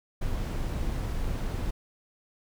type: noise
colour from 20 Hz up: brown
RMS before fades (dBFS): -30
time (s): 0.21-1.71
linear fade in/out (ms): 10
effects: none